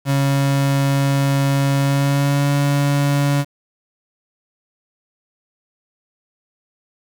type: tone with pitch glide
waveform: 35% pulse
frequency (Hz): 138.59 to 142.24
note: C#3 to C#3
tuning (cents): 0 to +45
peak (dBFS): -13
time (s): 0.05-3.45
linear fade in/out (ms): 50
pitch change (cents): +45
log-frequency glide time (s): 1.78-2.5
effects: 7-bit